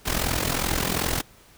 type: noise with amplitude modulation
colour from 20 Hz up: pink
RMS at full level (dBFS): -22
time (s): 0.05-1.22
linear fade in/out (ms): 20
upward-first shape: sine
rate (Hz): 42.6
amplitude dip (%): 75
effects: pink hiss -53 dBFS RMS until 1.57 s